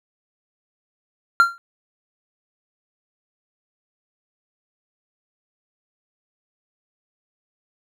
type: tone with exponential decay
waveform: triangle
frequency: 1381 Hz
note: F6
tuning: 20 cents flat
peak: -5 dBFS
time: 1.4-1.58 s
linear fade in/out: 0 ms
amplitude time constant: 39 ms
effects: none